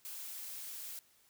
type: noise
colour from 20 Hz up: blue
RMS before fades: -45 dBFS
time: 0.05-0.99 s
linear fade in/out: 0 ms
effects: white hiss -68 dBFS RMS until 1.29 s